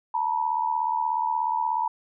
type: tone pair together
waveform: sine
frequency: 888 / 964.7 Hz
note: A5 / B5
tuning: +16 / -41 cents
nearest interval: minor second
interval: 143 cents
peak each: -26 / -25 dBFS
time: 0.14-1.88 s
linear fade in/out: 5 ms
effects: none